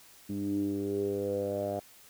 10% pulse tone with low-pass filter sweep, 100.1 Hz, G2, 37 cents sharp, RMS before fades -32 dBFS, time 0.29-1.8 s, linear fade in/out 10 ms, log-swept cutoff 250 to 680 Hz, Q 6.4, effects white hiss -56 dBFS RMS until 2.09 s

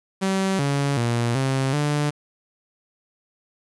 sawtooth tone with pitch steps, 192 / 140.9 / 118.3 / 133.7 / 147.4 Hz, G3 / C#3 / A#2 / C3 / D3, -36 / +29 / +26 / +38 / +7 cents, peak -16 dBFS, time 0.21-2.11 s, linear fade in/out 20 ms, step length 380 ms, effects resampled to 24000 Hz + 8-bit

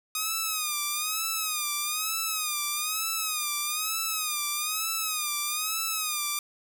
5% pulse tone with vibrato, 1244.5 Hz, D#6, in tune, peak -16 dBFS, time 0.15-6.39 s, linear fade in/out 2 ms, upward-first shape sine, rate 1.1 Hz, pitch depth 100 cents each way, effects none

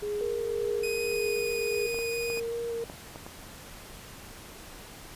sine tone with tremolo, 415.3 Hz, G#4, in tune, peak -28 dBFS, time 0.02-1.87 s, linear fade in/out 10 ms, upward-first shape triangle, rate 1.8 Hz, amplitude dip 50%
sine tone with vibrato, 466.1 Hz, A#4, in tune, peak -30 dBFS, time 0.21-2.84 s, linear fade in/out 0 ms, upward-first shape square, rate 2.6 Hz, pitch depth 10 cents each way
sawtooth tone with pitch glide, 2500 to 2477 Hz, D#7 to D#7, +8 to -8 cents, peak -30 dBFS, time 0.83-2.4 s, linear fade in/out 5 ms, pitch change -16 cents, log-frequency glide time 1.05-1.37 s
clicks, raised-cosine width 1 ms, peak -26 dBFS, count 7, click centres 1.944 / 1.989 / 2.301 / 2.374 / 2.899 / 3.159 / 3.265 s
effects pink hiss -46 dBFS RMS until 5.15 s + resampled to 32000 Hz

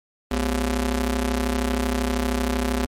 sawtooth ring-modulated tone, 155.56 Hz, D#3, in tune, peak -14 dBFS, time 0.31-2.86 s, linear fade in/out 5 ms, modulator 94.2 Hz, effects MP3 64 kbps

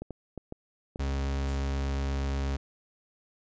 clicks, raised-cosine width 2 ms, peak -24 dBFS, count 5, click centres 0.02 / 0.107 / 0.377 / 0.524 / 0.959 s
40% pulse tone, 68.6 Hz, C#2, 17 cents flat, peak -27 dBFS, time 0.99-2.57 s, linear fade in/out 10 ms
violet noise with exponential decay, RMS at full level -40 dBFS, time 1.48-2.04 s, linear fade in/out 2 ms, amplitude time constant 120 ms
effects resampled to 16000 Hz

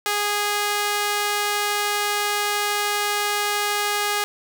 sawtooth tone with high-pass filter, 413 Hz, G#4, 10 cents flat, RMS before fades -23 dBFS, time 0.06-4.24 s, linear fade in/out 0 ms, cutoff 850 Hz, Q 0.61, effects none

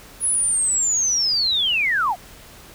sine linear sweep, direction down, 10548 to 650 Hz, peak -17 dBFS, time 0.2-2.16 s, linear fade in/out 50 ms, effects added 43 Hz sine -52 dBFS peak until 2.74 s + pink hiss -44 dBFS RMS until 2.74 s

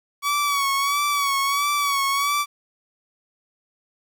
sawtooth tone with vibrato, 1131 Hz, C#6, 34 cents sharp, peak -16 dBFS, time 0.22-2.46 s, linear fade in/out 50 ms, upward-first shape sine, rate 1.5 Hz, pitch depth 51 cents each way, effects 9-bit

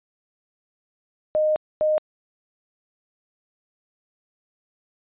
sine tone bursts at uneven times, 616 Hz, D#5, 17 cents flat, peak -17 dBFS, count 2, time 1.35-1.56 / 1.81-1.98 s, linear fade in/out 0 ms, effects resampled to 8000 Hz

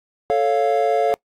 triangle chord, A augmented, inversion none, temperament equal, 440 / 554.4 / 698.5 Hz, A4 / C#5 / E#5, 0 / 0 / 0 cents, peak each -18 / -19 / -17 dBFS, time 0.3-1.14 s, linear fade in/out 0 ms, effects noise-tail reverb RT60 0.1 s tail -25 dB re dry + AAC 48 kbps

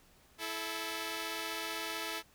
5% pulse tone pair together, 329.6 / 434.2 Hz, E4 / A4, 0 / -23 cents, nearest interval perfect fourth, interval 477 cents, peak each -28 / -28 dBFS, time 0.38-2.23 s, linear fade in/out 50 ms, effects pink hiss -64 dBFS RMS until 2.34 s

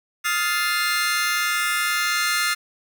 sawtooth chord, F dominant seventh, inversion third, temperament just, 1257.2 / 1396.9 / 1746.1 / 2095 Hz, Eb6 / F6 / A6 / C7, +18 / 0 / -14 / +2 cents, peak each -24 / -21 / -23 / -22 dBFS, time 0.24-2.55 s, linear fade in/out 20 ms, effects none

